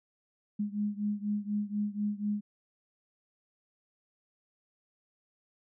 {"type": "beating tone pair", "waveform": "sine", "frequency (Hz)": [205.9, 210], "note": ["G#3", "G#3"], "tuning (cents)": [-15, 19], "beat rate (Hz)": 4.1, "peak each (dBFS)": [-32, -34], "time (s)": [0.59, 2.41], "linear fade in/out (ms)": 10, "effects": []}